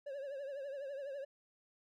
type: tone with vibrato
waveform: triangle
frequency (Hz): 554.4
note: C#5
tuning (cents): 0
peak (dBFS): -39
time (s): 0.06-1.25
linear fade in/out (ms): 10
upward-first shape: triangle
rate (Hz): 12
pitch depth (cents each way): 100
effects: none